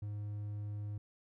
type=tone; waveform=triangle; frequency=103.83 Hz; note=G#2; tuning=in tune; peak=-36 dBFS; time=0.02-0.98 s; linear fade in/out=5 ms; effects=none